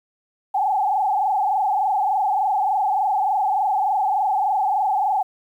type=tone with frequency modulation; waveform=sine; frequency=804 Hz; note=G5; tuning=44 cents sharp; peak=-17 dBFS; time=0.54-5.23 s; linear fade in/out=10 ms; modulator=23.4 Hz; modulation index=2.5; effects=9-bit